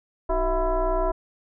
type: tone with frequency modulation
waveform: sine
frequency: 311.1 Hz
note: D#4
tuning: in tune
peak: -20 dBFS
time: 0.29-1.12 s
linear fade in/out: 10 ms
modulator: 342 Hz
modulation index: 2.1
effects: none